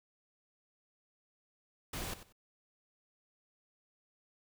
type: noise with echo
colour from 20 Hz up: pink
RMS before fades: -40 dBFS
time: 1.93-2.14 s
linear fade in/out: 5 ms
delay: 93 ms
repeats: 2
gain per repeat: -13 dB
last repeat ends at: 2.326 s
effects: none